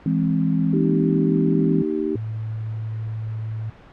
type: chord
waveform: sine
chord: E augmented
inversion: none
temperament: equal with one note detuned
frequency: 164.81 / 207.7 / 263.9 Hz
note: E3 / G#3 / B#3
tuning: 0 / 0 / +15 cents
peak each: -20 / -24 / -22 dBFS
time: 0.06-1.82 s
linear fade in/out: 2 ms
type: harmonic tone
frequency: 77.78 Hz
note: D#2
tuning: in tune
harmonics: 3 / 4 / 5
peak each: -28 / -24 / -24 dBFS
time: 0.73-2.16 s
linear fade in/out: 5 ms
type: tone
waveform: sine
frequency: 110 Hz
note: A2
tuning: in tune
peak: -25 dBFS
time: 2.15-3.7 s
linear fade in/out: 5 ms
effects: pink hiss -46 dBFS RMS until 3.92 s + low-pass 2000 Hz 12 dB/octave